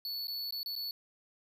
square tone with dropouts, 4435 Hz, C#8, in tune, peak -36 dBFS, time 0.05-0.91 s, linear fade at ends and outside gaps 1 ms, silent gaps 0.271-0.281 / 0.508-0.524 / 0.631-0.66 / 0.754-0.762 s, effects none

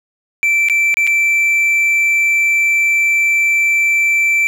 triangle tone with dropouts, 2335 Hz, D7, 11 cents flat, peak -9 dBFS, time 0.43-4.47 s, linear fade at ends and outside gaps 0 ms, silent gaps 0.686-0.698 / 0.942-0.97 / 1.068-1.074 s, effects none

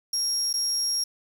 35% pulse tone with dropouts, 5588 Hz, F8, in tune, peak -21 dBFS, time 0.13-1.04 s, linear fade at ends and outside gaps 5 ms, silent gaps 0.53-0.538 s, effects 8-bit

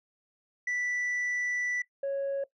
sine tone pair in turn, 1970 / 552.8 Hz, B6 / C#5, -5 / -5 cents, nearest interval octave + minor seventh, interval 2200 cents, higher first, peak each -26 dBFS, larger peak neither, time 0.67-1.82 / 2.03-2.44 s, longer first, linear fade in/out 5 ms, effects noise-tail reverb RT60 0.1 s tail -19 dB re dry + tanh soft clip ceiling -27 dBFS

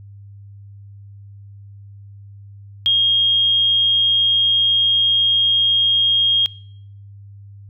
sine tone, 3246 Hz, G#7, 40 cents flat, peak -12 dBFS, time 2.86-6.46 s, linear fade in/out 0 ms, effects noise-tail reverb RT60 0.7 s tail -25 dB re dry + added 100 Hz sine -37 dBFS peak until 7.69 s

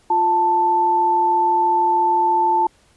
sine tone pair together, 350.8 / 883.1 Hz, F4 / A5, +8 / +6 cents, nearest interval octave + major third, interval 1598 cents, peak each -24 / -14 dBFS, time 0.1-2.67 s, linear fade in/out 5 ms, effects pink hiss -56 dBFS RMS until 2.96 s + resampled to 24000 Hz

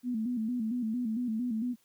sine tone with vibrato, 233.1 Hz, A#3, in tune, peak -29 dBFS, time 0.03-1.76 s, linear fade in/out 50 ms, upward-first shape square, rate 4.4 Hz, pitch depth 100 cents each way, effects white hiss -69 dBFS RMS until 1.84 s

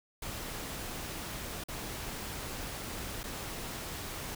pink noise with dropouts, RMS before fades -40 dBFS, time 0.22-4.35 s, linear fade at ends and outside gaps 5 ms, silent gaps 1.639-1.684 / 3.233-3.238 s, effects none

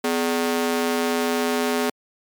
sawtooth ring-modulated tone, 335.7 Hz, E4, 32 cents sharp, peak -13 dBFS, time 0.04-1.9 s, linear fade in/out 5 ms, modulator 85.6 Hz, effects MP3 96 kbps

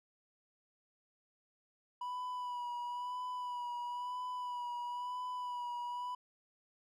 triangle tone with vibrato, 982 Hz, B5, 10 cents flat, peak -36 dBFS, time 2.01-6.15 s, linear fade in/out 5 ms, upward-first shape sine, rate 1 Hz, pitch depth 29 cents each way, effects none

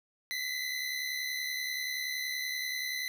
25% pulse tone pair together, 1975.5 / 2046 Hz, B6 / C7, 0 / -39 cents, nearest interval minor second, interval 61 cents, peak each -33 / -32 dBFS, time 0.31-3.08 s, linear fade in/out 0 ms, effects none

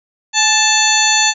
harmonic tone with a mistuned harmonic, 880 Hz, A5, in tune, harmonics 1 / 2 / 3 / 4 / 5 / 7 / 8, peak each -18 / -18 / -18 / -18 / -18 / -18 / -18 dBFS, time 0.33-1.34 s, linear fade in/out 50 ms, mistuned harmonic 1, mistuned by -58 cents, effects none

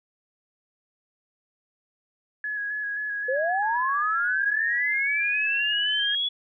sine tone with vibrato, 1679 Hz, G#6, 18 cents sharp, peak -27 dBFS, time 2.44-6.15 s, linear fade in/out 2 ms, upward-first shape square, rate 3.8 Hz, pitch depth 23 cents each way
sine linear sweep, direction up, 493.9 to 3409 Hz, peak -23 dBFS, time 3.28-6.29 s, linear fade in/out 10 ms
effects none

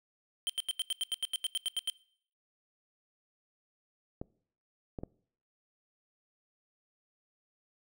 square tone bursts, 3127 Hz, G7, 5 cents flat, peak -30 dBFS, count 14, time 0.47-1.899 s, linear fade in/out 0 ms, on 25 ms, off 83 ms
clicks, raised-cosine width 2 ms, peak -25 dBFS, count 3, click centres 4.215 / 4.988 / 5.035 s
effects noise-tail reverb RT60 0.6 s tail -23 dB re dry

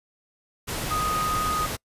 sine tone in noise, 1244.5 Hz, D#6, in tune, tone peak -24 dBFS, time 0.9-1.67 s, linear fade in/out 20 ms, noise pink, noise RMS -30 dBFS, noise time 0.67-1.77 s, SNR +3 dB, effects noise-tail reverb RT60 0.1 s tail -26 dB re dry + resampled to 32000 Hz

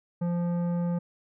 sine tone with tanh clipping, 173.5 Hz, F3, 11 cents flat, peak -27 dBFS, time 0.21-0.99 s, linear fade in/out 10 ms, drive 12 dB, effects none

